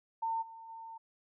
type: tone with level steps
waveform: sine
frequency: 905 Hz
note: A5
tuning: 48 cents sharp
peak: -31 / -47 / -44 dBFS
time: 0.22-0.98 s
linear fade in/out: 10 ms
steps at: 0.41 / 0.68 s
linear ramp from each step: 20 ms
effects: none